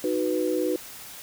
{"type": "chord", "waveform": "sine", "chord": "B major", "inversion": "first", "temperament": "equal", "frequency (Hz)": [311.1, 370, 493.9], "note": ["D#4", "F#4", "B4"], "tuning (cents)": [0, 0, 0], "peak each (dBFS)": -27, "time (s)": [0.04, 0.76], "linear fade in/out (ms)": 2, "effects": ["white hiss -42 dBFS RMS until 1.22 s"]}